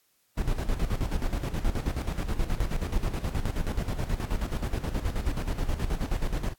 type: noise with tremolo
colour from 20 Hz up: brown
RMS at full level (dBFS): -26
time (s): 0.37-6.54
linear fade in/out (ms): 10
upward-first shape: square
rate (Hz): 9.4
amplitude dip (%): 65
effects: white hiss -69 dBFS RMS until 6.58 s + AAC 64 kbps

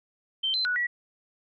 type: tone with pitch steps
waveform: sine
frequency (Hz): 3116 / 4076 / 1472 / 1934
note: G7 / C8 / F#6 / B6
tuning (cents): -11 / -46 / -9 / -37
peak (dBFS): -24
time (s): 0.43-0.87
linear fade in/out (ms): 10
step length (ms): 110
effects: none

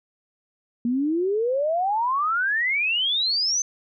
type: exponential sweep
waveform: sine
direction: up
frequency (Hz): 231.5 to 6272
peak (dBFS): -20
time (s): 0.85-3.62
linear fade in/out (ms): 2
effects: none

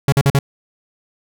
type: tone bursts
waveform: 45% pulse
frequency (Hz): 138.9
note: C#3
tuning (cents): +4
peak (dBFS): -10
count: 4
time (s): 0.08-0.39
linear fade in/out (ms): 2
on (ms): 43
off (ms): 46
effects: none

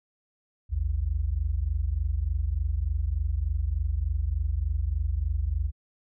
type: tone pair together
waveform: sine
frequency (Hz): 56.43 / 79.8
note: A1 / D#2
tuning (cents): +44 / +44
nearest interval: tritone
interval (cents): 600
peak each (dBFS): -27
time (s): 0.69-5.72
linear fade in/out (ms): 50
effects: none

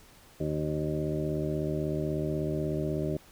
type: harmonic tone with a mistuned harmonic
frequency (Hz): 76.3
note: D#2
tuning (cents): -33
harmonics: 1 / 2 / 3 / 4 / 5 / 7 / 8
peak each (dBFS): -40 / -32 / -40 / -35 / -34 / -41 / -37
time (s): 0.4-3.17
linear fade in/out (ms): 5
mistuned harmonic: 1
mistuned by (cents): +16
effects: pink hiss -56 dBFS RMS until 3.31 s

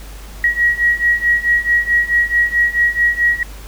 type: beating tone pair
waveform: sine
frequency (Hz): 1905 / 1909.6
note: A#6 / A#6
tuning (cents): +37 / +41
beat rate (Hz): 4.6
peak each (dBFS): -16 / -14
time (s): 0.44-3.43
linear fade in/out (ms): 2
effects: added 50 Hz sine -31 dBFS peak until 3.67 s + pink hiss -39 dBFS RMS until 3.67 s

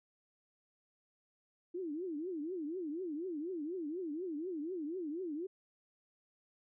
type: tone with vibrato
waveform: sine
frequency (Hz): 331.3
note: E4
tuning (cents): +9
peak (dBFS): -37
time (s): 1.74-5.47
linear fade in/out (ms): 10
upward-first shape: triangle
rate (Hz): 4.1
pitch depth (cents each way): 280
effects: none

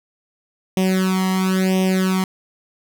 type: tone with flanger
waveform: sawtooth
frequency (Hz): 187.8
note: F#3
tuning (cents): +26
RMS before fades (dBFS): -18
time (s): 0.77-2.24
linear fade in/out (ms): 2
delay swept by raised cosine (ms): 0.34 to 1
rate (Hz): 0.98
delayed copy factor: +1
effects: none

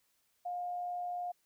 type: tone with amplitude modulation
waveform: sine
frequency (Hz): 711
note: F5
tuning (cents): +31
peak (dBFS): -34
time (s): 0.45-1.32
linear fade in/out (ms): 10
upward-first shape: sine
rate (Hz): 103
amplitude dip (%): 25
effects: white hiss -75 dBFS RMS until 1.45 s

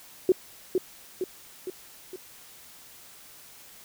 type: tone with echo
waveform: sine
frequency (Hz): 370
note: F#4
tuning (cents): 0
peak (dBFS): -15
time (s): 0.29-0.32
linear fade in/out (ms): 2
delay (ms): 460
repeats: 4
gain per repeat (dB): -5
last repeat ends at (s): 2.16
effects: white hiss -50 dBFS RMS until 3.84 s

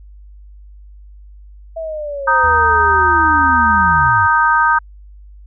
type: linear sweep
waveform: sine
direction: down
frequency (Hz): 660 to 87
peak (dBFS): -21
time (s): 1.76-4.27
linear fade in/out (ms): 10
type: chord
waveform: sine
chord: Eb major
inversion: second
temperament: just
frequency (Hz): 933.4 / 1244.5 / 1555.6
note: Bb5 / Eb6 / G6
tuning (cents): +2 / 0 / -14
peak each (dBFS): -14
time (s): 2.27-4.79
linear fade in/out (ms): 10
type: tone with vibrato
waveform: triangle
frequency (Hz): 77.78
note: D#2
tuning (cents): 0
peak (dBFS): -20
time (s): 2.43-4.1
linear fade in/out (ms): 10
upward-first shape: sine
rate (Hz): 2.3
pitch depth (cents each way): 29
effects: added 50 Hz sine -36 dBFS peak until 5.46 s

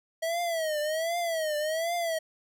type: tone with vibrato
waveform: square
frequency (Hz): 644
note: E5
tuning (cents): -41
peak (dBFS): -28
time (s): 0.22-2.19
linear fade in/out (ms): 10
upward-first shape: triangle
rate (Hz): 1.3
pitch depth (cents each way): 150
effects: none

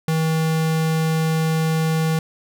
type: tone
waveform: square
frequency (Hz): 160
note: D#3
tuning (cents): +49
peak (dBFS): -18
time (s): 0.08-2.19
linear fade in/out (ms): 2
effects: none

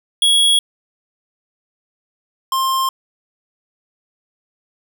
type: tone pair in turn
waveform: square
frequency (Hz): 3330 / 1057.4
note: G#7 / C6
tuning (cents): +4 / +18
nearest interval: octave + minor sixth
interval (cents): 1986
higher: first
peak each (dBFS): -11 / -16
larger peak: first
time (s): 0.22-0.59 / 2.52-2.89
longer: neither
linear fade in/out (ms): 2
effects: none

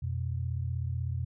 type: tone pair together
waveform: sine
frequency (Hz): 87.31 / 123.47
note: F2 / B2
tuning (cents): 0 / 0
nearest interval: tritone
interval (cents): 600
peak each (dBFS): -32 / -33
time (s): 0.02-1.25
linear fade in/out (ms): 10
effects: none

